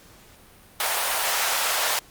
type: high-pass noise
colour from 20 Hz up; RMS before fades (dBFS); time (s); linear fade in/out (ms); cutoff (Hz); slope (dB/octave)
pink; -24; 0.8-1.99; 2; 630; 24
effects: pink hiss -51 dBFS RMS until 2.1 s + Opus 48 kbps